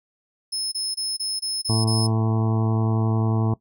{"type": "tone bursts", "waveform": "30% pulse", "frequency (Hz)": 5200, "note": "E8", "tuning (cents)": -24, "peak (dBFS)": -21, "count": 7, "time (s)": [0.52, 2.07], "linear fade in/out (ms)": 10, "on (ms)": 200, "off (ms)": 25}
{"type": "harmonic tone", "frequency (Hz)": 111.1, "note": "A2", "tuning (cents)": 17, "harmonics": [1, 2, 3, 4, 6, 7, 8, 9, 10], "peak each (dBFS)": [-20, -26, -30, -32, -36, -37, -38, -39, -40], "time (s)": [1.69, 3.54], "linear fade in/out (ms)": 5}
{"effects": ["noise-tail reverb RT60 0.1 s tail -19 dB re dry"]}